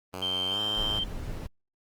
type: tone with pitch glide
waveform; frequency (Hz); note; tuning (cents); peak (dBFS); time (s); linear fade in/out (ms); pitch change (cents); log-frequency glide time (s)
5% pulse; 92.5 to 105.64; F#2 to G#2; 0 to +30; -24; 0.13-0.99; 5; +230; 0.48-0.6
type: tone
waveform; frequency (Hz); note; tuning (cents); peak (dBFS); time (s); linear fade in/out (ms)
sine; 3136; G7; 0; -27; 0.22-1.04; 5
type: noise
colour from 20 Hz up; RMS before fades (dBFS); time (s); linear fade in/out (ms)
brown; -35; 0.76-1.47; 10
effects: Opus 24 kbps